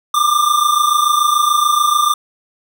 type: tone pair together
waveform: square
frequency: 1180 / 1206.9 Hz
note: D6 / D6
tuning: +8 / +47 cents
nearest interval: unison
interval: 39 cents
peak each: -15 dBFS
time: 0.14-2.14 s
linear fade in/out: 5 ms
effects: none